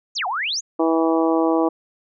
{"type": "exponential two-way sweep", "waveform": "sine", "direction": "down then up", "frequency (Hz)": [7040, 693, 7040], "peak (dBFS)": -21, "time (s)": [0.15, 0.61], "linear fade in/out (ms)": 20, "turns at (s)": 0.27}
{"type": "harmonic tone", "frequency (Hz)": 163, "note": "E3", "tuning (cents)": -19, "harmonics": [2, 3, 4, 5, 6, 7], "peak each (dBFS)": [-18, -22, -24, -26, -28, -29], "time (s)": [0.79, 1.69], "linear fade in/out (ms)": 10}
{"effects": []}